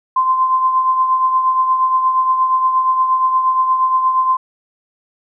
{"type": "tone with tremolo", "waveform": "sine", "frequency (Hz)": 1038, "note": "C6", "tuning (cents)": -14, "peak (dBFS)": -9, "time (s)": [0.16, 4.37], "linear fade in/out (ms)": 5, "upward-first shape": "triangle", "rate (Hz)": 8.5, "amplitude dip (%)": 55, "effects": []}